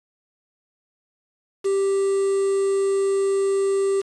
triangle tone with quantisation, 392 Hz, G4, in tune, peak -16 dBFS, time 1.64-4.02 s, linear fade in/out 20 ms, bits 6, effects resampled to 24000 Hz

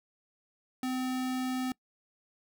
square tone, 256.5 Hz, C4, 34 cents flat, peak -31 dBFS, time 0.83-1.72 s, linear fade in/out 2 ms, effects noise-tail reverb RT60 0.1 s tail -24 dB re dry

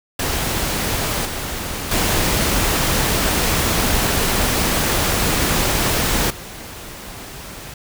pink noise with level steps, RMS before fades -21 / -26 / -18 / -34 dBFS, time 0.19-7.74 s, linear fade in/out 5 ms, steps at 1.25 / 1.91 / 6.3 s, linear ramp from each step 5 ms, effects none

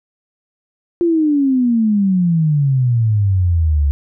sine exponential sweep, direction down, 349.7 to 69.3 Hz, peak -11 dBFS, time 1.01-3.91 s, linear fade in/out 0 ms, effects none

